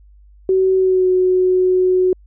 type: tone with pitch glide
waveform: sine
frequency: 377.8 to 368.5 Hz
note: F#4 to F#4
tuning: +36 to -7 cents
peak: -11 dBFS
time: 0.49-2.13 s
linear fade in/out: 2 ms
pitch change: -43 cents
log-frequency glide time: 0.76-1.08 s
effects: added 50 Hz sine -43 dBFS peak until 2.26 s